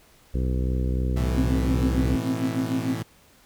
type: harmonic tone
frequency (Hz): 63.4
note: B1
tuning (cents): +46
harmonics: 1 / 2 / 3 / 4 / 5 / 6 / 7 / 8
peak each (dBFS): -23 / -29 / -33 / -35 / -37 / -39 / -40 / -41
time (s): 0.34-2.16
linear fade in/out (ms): 5
type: chord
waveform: sawtooth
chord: A suspended second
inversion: none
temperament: equal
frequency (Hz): 110 / 123.47 / 164.81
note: A2 / B2 / E3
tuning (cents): 0 / 0 / 0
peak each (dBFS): -27 / -31 / -29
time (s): 1.16-3.03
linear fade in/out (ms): 10
type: tone with tremolo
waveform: sine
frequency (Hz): 262.1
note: C4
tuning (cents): +3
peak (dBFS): -20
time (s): 1.37-2.95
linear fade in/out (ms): 5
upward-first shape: triangle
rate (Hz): 6.7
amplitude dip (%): 95
effects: pink hiss -56 dBFS RMS until 3.45 s